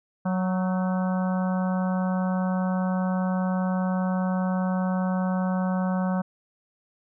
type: harmonic tone with a mistuned harmonic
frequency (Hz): 185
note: F#3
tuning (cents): 0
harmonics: 1 / 3 / 4 / 5 / 6 / 7 / 8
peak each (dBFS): -23 / -33 / -35 / -37 / -39 / -40 / -41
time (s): 0.25-6.22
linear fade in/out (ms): 10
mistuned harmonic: 8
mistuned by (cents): +43
effects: none